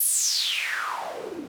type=noise with band-pass filter sweep; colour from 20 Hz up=white; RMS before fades=-27 dBFS; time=0-1.48 s; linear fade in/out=5 ms; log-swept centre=12000 to 240 Hz; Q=6.3; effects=none